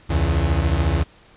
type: beating tone pair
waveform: 35% pulse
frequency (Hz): 68.6 / 82.6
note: C#2 / E2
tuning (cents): -17 / +4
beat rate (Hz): 14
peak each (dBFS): -18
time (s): 0.09-1.04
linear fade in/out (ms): 20
effects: pink hiss -51 dBFS RMS until 1.36 s + resampled to 8000 Hz

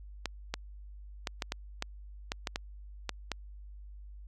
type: clicks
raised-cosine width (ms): 0.2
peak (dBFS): -15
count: 11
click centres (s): 0.257 / 0.54 / 1.272 / 1.422 / 1.521 / 1.824 / 2.319 / 2.472 / 2.559 / 3.093 / 3.317
effects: added 50 Hz sine -45 dBFS peak until 4.27 s + AAC 48 kbps

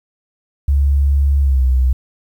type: tone with pitch glide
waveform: sine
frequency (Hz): 70.1 to 63.91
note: C#2 to C2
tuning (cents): +20 to -40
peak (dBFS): -10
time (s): 0.68-1.93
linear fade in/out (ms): 5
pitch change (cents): -160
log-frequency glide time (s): 1.41-1.64
effects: 8-bit

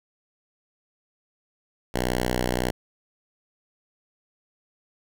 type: tone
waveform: 5% pulse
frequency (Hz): 61.74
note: B1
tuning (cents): 0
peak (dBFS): -12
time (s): 1.94-2.71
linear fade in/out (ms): 5
effects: none

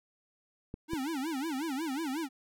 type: clicks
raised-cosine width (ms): 3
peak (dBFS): -26 / -24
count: 2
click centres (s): 0.741 / 0.934
type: tone with vibrato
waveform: square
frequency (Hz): 293.7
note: D4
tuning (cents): 0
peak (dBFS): -33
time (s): 0.88-2.29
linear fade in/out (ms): 50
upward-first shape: sine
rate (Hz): 5.5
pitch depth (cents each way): 230
effects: none

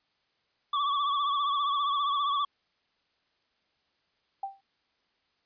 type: tone with vibrato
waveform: square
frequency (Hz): 1142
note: D6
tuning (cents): -49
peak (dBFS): -26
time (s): 0.73-2.45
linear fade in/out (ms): 5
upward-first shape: triangle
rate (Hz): 15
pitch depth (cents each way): 74
type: tone with exponential decay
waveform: sine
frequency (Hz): 784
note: G5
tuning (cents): 0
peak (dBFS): -28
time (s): 4.43-4.61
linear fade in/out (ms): 5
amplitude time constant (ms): 39
effects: white hiss -73 dBFS RMS until 5.45 s + resampled to 11025 Hz

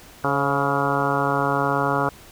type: harmonic tone with a mistuned harmonic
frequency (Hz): 140.6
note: C#3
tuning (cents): +25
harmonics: 1 / 2 / 3 / 4 / 5 / 6 / 7 / 8 / 9 / 10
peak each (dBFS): -28 / -28 / -28 / -28 / -28 / -28 / -28 / -28 / -28 / -28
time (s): 0.24-2.09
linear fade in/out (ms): 2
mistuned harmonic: 4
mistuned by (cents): -43
effects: pink hiss -46 dBFS RMS until 2.31 s

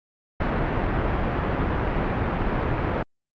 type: low-pass noise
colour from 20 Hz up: pink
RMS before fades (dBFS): -24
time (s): 0.4-3.03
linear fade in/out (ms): 5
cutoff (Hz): 1700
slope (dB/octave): 12
effects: low-pass 3000 Hz 12 dB/octave + Opus 48 kbps

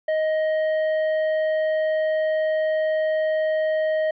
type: tone with hard clipping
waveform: triangle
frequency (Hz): 626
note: D#5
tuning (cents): +10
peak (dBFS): -21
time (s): 0.08-4.11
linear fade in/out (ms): 5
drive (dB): 10
effects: resampled to 11025 Hz

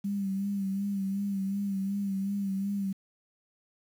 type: tone with vibrato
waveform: sine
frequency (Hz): 197.2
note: G3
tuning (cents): +11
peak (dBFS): -28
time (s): 0.04-2.93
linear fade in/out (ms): 10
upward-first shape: sine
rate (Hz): 2.7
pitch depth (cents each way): 41
effects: 9-bit

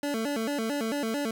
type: tone with vibrato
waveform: 25% pulse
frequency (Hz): 253.7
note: B3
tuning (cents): +47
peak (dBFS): -24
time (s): 0.03-1.31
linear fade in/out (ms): 2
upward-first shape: square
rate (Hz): 4.5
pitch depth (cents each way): 220
effects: none

